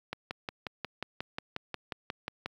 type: click train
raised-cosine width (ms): 0.3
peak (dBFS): -18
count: 14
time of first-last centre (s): 0.13-2.46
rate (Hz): 5.58
effects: high-pass 80 Hz 12 dB/octave + 10-bit